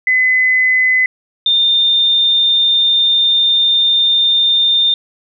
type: tone pair in turn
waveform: sine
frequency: 2025 / 3616 Hz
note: B6 / A7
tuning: +43 / +47 cents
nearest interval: minor seventh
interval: 1004 cents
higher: second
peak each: -9 dBFS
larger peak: neither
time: 0.07-1.06 / 1.46-4.94 s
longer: second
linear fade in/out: 2 ms
effects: none